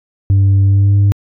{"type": "tone with pitch glide", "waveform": "sine", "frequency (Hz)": [98, 100.46], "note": ["G2", "G2"], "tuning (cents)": [0, 43], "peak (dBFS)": -4, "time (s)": [0.3, 1.12], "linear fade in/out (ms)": 0, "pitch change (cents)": 43, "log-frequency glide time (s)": [0.64, 0.97], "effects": ["tanh soft clip ceiling -6 dBFS"]}